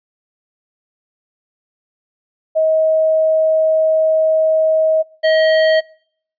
sine / square tone pair in turn, 634 / 634 Hz, D#5 / D#5, +32 / +32 cents, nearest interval unison, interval 0 cents, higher neither, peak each -11 / -11 dBFS, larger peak neither, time 2.55-5.03 / 5.23-5.81 s, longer first, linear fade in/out 20 ms, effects noise-tail reverb RT60 0.6 s tail -24 dB re dry + resampled to 11025 Hz

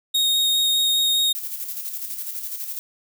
40% pulse tone with vibrato, 3729 Hz, A#7, in tune, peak -16 dBFS, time 0.14-1.33 s, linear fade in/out 10 ms, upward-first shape sine, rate 4.9 Hz, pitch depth 9 cents each way
violet noise with tremolo, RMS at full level -29 dBFS, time 1.35-2.79 s, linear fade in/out 0 ms, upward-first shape square, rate 12 Hz, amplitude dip 45%
effects none

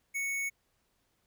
square tone, 2217 Hz, C#7, in tune, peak -32 dBFS, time 0.14-0.5 s, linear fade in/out 20 ms, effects pink hiss -75 dBFS RMS until 1.26 s

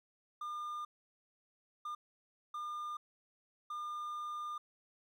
triangle tone bursts at uneven times, 1206 Hz, D6, 46 cents sharp, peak -37 dBFS, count 4, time 0.41-0.85 / 1.85-1.95 / 2.54-2.97 / 3.7-4.58 s, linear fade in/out 5 ms, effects 13-bit

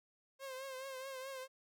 sawtooth tone with vibrato, 530 Hz, C5, 22 cents sharp, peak -40 dBFS, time 0.39-1.48 s, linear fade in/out 50 ms, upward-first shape triangle, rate 4.7 Hz, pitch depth 64 cents each way, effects none

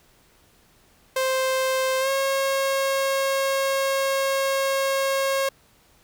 sawtooth tone with pitch glide, 523.3 to 543 Hz, C5 to C#5, 0 to -36 cents, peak -17 dBFS, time 1.16-5.49 s, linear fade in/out 5 ms, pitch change +64 cents, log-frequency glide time 2-2.09 s, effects pink hiss -58 dBFS RMS until 6.03 s

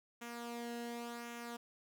sawtooth tone with flanger, 236.6 Hz, A#3, 26 cents sharp, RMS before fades -45 dBFS, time 0.21-1.57 s, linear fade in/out 10 ms, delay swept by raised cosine 0.22 to 0.87 ms, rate 0.9 Hz, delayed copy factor -0.55, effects none

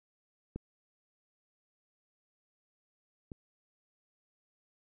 clicks, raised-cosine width 3 ms, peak -25 / -30 dBFS, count 2, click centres 0.56 / 3.318 s, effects none

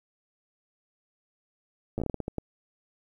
slowing click train, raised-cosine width 2 ms, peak -18 dBFS, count 11, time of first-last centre 1.98-2.383 s, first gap 9 ms, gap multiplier 1.31, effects 10-bit

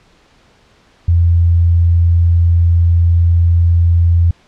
sine tone, 85.2 Hz, F2, 42 cents flat, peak -7 dBFS, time 1.08-4.31 s, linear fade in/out 5 ms, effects pink hiss -50 dBFS RMS until 4.47 s + low-pass 5000 Hz 12 dB/octave

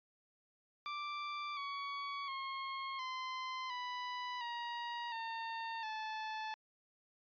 sawtooth tone with pitch steps, 1174.7 / 1125.5 / 1078.4 / 1033.3 / 990.1 / 948.7 / 909 / 870.9 Hz, D6 / C#6 / C#6 / C6 / B5 / A#5 / A#5 / A5, 0 / +26 / -48 / -22 / +4 / +30 / -44 / -18 cents, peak -36 dBFS, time 0.86-6.54 s, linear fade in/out 0 ms, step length 710 ms, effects resampled to 11025 Hz

